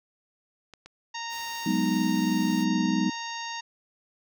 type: clicks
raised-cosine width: 0.2 ms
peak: -28 dBFS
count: 2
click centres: 0.737 / 0.86 s
type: harmonic tone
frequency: 927 Hz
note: A#5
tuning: 10 cents flat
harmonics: 1 / 2 / 3 / 4 / 5 / 6 / 7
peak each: -36 / -39 / -41 / -42 / -43 / -44 / -44 dBFS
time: 1.14-3.61 s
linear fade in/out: 10 ms
type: noise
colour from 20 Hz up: white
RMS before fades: -46 dBFS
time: 1.29-2.66 s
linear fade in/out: 50 ms
type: chord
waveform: sine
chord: G# minor seventh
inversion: third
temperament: equal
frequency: 185 / 207.7 / 246.9 / 311.1 Hz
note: F#3 / G#3 / B3 / D#4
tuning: 0 / 0 / 0 / 0 cents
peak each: -28 dBFS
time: 1.66-3.1 s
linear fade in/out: 5 ms
effects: none